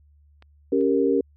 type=clicks; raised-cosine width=0.3 ms; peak=-32 / -38 dBFS; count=2; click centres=0.424 / 0.811 s
type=chord; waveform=sine; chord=G diminished; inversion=second; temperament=equal; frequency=277.2 / 392 / 466.2 Hz; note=Db4 / G4 / Bb4; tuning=0 / 0 / 0 cents; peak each=-22 dBFS; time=0.72-1.21 s; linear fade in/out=5 ms
effects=added 73 Hz sine -53 dBFS peak until 1.36 s